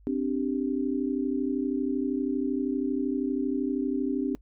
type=chord; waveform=sine; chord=C suspended second; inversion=none; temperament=just; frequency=261.6 / 294.3 / 392.4 Hz; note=C4 / D4 / G4; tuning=0 / +4 / +2 cents; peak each=-28 / -29 / -33 dBFS; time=0.07-4.35 s; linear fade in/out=0 ms; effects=noise-tail reverb RT60 0.1 s tail -24 dB re dry + added 50 Hz sine -52 dBFS peak until 4.41 s